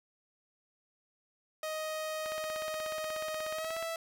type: tone with pitch glide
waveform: sawtooth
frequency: 625 to 658.7 Hz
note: D#5 to E5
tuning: +8 to -1 cents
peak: -31 dBFS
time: 1.63-3.96 s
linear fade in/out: 2 ms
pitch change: +91 cents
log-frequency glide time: 3.53-3.78 s
type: click train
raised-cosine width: 0.3 ms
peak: -27 dBFS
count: 27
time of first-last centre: 2.26-3.826 s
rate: 16.6 Hz
effects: none